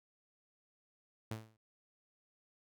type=tone with exponential decay; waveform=sawtooth; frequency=110.4 Hz; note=A2; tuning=6 cents sharp; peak=-33 dBFS; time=1.31-1.57 s; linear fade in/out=5 ms; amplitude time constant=56 ms; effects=none